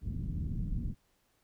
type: low-pass noise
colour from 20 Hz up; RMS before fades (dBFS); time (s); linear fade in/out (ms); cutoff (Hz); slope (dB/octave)
pink; -35; 0.01-0.95; 50; 210; 24
effects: pink hiss -73 dBFS RMS until 1.43 s